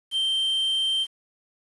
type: tone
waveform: triangle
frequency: 3136 Hz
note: G7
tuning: in tune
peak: -20 dBFS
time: 0.11-1.07 s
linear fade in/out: 50 ms
effects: resampled to 24000 Hz + 8-bit